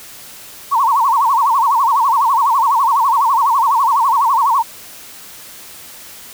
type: tone with vibrato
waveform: sine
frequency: 1008 Hz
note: B5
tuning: 35 cents sharp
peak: -10 dBFS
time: 0.71-4.63 s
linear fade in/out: 20 ms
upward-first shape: sine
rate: 12 Hz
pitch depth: 210 cents each way
effects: white hiss -36 dBFS RMS until 6.33 s